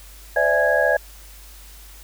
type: tone cluster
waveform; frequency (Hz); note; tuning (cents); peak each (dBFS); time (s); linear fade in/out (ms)
sine; 512 / 587 / 660 / 834 / 1655; C5 / D5 / E5 / G#5 / G#6; -38 / -1 / +2 / +7 / -6; -23 / -20 / -22 / -27 / -20; 0.36-0.97; 5
effects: added 50 Hz sine -42 dBFS peak until 2.03 s + white hiss -46 dBFS RMS until 2.03 s